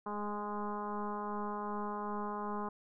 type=tone with frequency modulation; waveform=sine; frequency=622.3 Hz; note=D#5; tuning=in tune; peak=-35 dBFS; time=0.06-2.69 s; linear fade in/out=5 ms; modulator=207 Hz; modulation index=2.8; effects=none